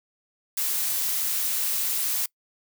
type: noise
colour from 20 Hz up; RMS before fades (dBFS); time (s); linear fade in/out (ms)
blue; -26; 0.57-2.26; 5
effects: noise-tail reverb RT60 0.1 s tail -24 dB re dry